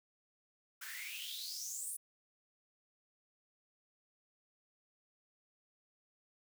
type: noise with high-pass filter sweep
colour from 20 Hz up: white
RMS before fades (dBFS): -44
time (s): 0.81-1.97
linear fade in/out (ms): 10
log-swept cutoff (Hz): 1500 to 10000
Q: 8.3
effects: none